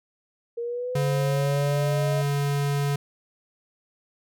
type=linear sweep; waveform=sine; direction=up; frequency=466.2 to 631 Hz; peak=-27 dBFS; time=0.57-2.22 s; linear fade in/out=10 ms
type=tone; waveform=square; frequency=142.3 Hz; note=C#3; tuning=46 cents sharp; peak=-23 dBFS; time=0.95-2.96 s; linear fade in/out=5 ms
effects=none